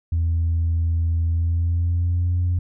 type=tone with pitch glide; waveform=sine; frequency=83 to 88.44 Hz; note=E2 to F2; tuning=+12 to +22 cents; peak=-16 dBFS; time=0.12-2.59 s; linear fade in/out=5 ms; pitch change=+110 cents; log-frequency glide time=1.28-2.36 s; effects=tanh soft clip ceiling -15 dBFS